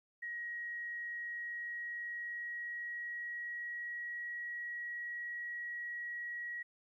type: tone with pitch glide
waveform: sine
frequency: 1895 to 1910.4 Hz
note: A#6 to A#6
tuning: +28 to +42 cents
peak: -39 dBFS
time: 0.22-6.63 s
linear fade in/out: 10 ms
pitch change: +14 cents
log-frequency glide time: 1.15-4.3 s
effects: 13-bit